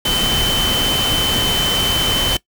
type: tone in noise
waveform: sine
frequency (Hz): 3062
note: G7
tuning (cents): -41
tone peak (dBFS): -17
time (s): 0.05-2.37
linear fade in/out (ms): 5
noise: pink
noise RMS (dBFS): -20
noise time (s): 0.05-2.37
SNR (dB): 0
effects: noise-tail reverb RT60 0.1 s tail -20 dB re dry